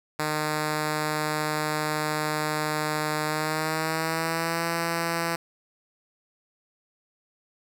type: tone with pitch glide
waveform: 5% pulse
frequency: 152.9 to 167.7 Hz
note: D#3 to E3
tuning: -30 to +30 cents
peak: -14 dBFS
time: 0.19-5.36 s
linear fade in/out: 5 ms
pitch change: +160 cents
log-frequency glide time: 3.24-4.65 s
effects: none